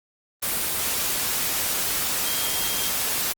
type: tone in noise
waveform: sine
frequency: 3210 Hz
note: G7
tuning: 40 cents sharp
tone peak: -33 dBFS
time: 2.25-2.9 s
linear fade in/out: 10 ms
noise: white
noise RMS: -25 dBFS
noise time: 0.42-3.33 s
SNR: -11 dB
effects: Opus 24 kbps